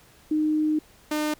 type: tone pair in turn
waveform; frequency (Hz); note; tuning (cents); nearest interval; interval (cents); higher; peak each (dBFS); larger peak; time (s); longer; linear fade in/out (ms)
sine / sawtooth; 307.4 / 303; D#4 / D#4; -21 / -46; unison; 25; first; -20; neither; 0.31-0.79 / 1.11-1.34; first; 5
effects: pink hiss -55 dBFS RMS until 1.39 s